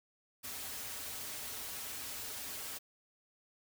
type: noise with comb filter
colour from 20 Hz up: white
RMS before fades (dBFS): -43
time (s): 0.43-2.79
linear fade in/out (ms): 20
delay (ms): 5.8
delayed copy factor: -0.75
effects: none